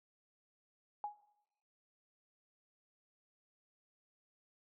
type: tone with exponential decay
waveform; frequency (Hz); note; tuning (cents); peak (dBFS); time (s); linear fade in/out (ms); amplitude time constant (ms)
sine; 830.6; G#5; 0; -34; 1.04-1.22; 1; 37
effects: noise-tail reverb RT60 0.9 s tail -19 dB re dry